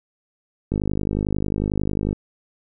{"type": "click train", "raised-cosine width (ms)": 3, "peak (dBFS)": -10, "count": 73, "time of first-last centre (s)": [0.72, 2.129], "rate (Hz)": 51.1, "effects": []}